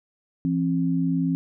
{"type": "tone pair together", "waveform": "sine", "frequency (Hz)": [168.6, 267.6], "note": ["E3", "C4"], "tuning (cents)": [39, 39], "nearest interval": "minor sixth", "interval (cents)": 800, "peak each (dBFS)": -23, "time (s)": [0.45, 1.35], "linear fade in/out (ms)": 0, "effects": []}